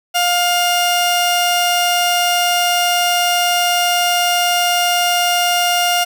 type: tone pair together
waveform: sawtooth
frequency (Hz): 706 / 1412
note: F5 / F6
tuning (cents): +19 / +19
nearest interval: octave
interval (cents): 1200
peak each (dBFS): -11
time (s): 0.14-6.05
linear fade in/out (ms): 20
effects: none